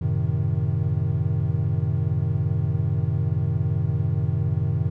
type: chord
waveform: triangle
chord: F# diminished seventh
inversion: none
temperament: equal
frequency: 92.5 / 110 / 130.81 / 155.56 Hz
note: F#2 / A2 / C3 / Eb3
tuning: 0 / 0 / 0 / 0 cents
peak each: -24 dBFS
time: 0.01-4.9 s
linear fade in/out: 10 ms
effects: none